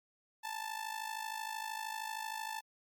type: tone with amplitude modulation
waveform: sawtooth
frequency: 880 Hz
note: A5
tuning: in tune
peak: -32 dBFS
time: 0.43-2.61 s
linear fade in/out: 20 ms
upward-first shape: sine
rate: 53 Hz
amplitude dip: 75%
effects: Opus 48 kbps